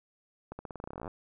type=accelerating click train; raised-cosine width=1 ms; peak=-26 dBFS; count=19; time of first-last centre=0.52-1.078 s; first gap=70 ms; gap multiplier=0.89; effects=none